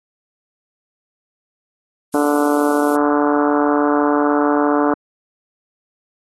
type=noise; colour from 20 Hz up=violet; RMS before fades=-30 dBFS; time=2.12-2.97 s; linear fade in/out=20 ms
type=harmonic tone; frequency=146.4 Hz; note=D3; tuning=5 cents flat; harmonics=2 / 3 / 4 / 5 / 6 / 7 / 8 / 9 / 10; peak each=-16 / -20 / -22 / -24 / -26 / -27 / -28 / -29 / -30 dBFS; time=2.14-4.94 s; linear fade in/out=2 ms
effects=AAC 32 kbps